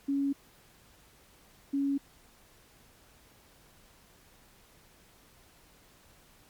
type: tone pair in turn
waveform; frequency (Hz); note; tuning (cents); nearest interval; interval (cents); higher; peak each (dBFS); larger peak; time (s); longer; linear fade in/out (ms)
sine; 278.5 / 278.5; C#4 / C#4; +8 / +8; unison; 0; neither; -26; neither; 0.08-0.33 / 1.73-1.98; neither; 10
effects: pink hiss -60 dBFS RMS until 6.49 s + MP3 96 kbps